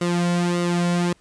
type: tone with flanger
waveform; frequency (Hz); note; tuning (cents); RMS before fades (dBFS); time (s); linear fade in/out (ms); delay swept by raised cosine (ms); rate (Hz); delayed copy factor
sawtooth; 174.61; F3; 0; -21; 0.01-1.13; 5; 1.2 to 2.5; 1.7; -0.7
effects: pink hiss -59 dBFS RMS until 1.2 s + resampled to 22050 Hz